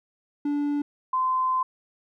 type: tone pair in turn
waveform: triangle / sine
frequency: 290 / 1031.3 Hz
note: D4 / C6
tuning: -22 / -25 cents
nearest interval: octave + minor seventh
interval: 2197 cents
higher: second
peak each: -21 dBFS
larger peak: neither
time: 0.45-0.82 / 1.13-1.63 s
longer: second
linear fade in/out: 5 ms
effects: none